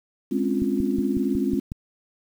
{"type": "chord", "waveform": "sine", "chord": "Db major seventh", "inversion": "second", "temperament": "equal with one note detuned", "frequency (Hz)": [207.7, 261.6, 280.4, 349.2], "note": ["Ab3", "C4", "Db4", "F4"], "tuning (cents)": [0, 0, 20, 0], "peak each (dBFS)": [-26, -25, -27, -28], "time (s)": [0.31, 1.6], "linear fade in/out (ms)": 10}
{"type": "click train", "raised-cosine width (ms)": 5, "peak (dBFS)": -18, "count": 7, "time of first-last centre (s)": [0.62, 1.719], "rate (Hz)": 5.46}
{"effects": ["8-bit"]}